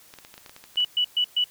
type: clicks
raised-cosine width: 0.2 ms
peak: -26 dBFS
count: 12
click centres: 0.139 / 0.187 / 0.249 / 0.341 / 0.379 / 0.462 / 0.495 / 0.564 / 0.64 / 0.758 / 0.804 / 0.848 s
type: tone bursts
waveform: sine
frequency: 2953 Hz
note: F#7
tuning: 4 cents flat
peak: -19 dBFS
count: 4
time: 0.77-1.442 s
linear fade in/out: 5 ms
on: 78 ms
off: 120 ms
effects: white hiss -53 dBFS RMS until 1.5 s